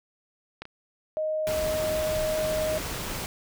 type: clicks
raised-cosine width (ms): 0.3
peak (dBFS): -20 / -26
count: 2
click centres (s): 0.62 / 0.654
type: tone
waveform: sine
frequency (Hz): 622.3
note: D#5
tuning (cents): 0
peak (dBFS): -25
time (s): 1.17-2.78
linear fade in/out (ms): 0
type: noise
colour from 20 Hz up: pink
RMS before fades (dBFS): -33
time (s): 1.47-3.26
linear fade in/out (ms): 0
effects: none